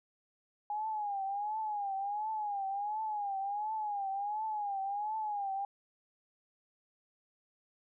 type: tone with vibrato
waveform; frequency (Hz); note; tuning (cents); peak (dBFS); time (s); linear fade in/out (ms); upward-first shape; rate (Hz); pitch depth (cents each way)
sine; 824; G#5; -14; -33; 0.7-5.65; 2; triangle; 1.4; 120
effects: none